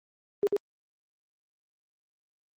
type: tone with echo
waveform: sine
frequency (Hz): 406.9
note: G#4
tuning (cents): -35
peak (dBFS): -20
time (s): 0.43-0.47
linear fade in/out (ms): 0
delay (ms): 95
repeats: 1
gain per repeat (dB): -2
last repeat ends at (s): 0.565
effects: high-pass 200 Hz 12 dB/octave + Opus 24 kbps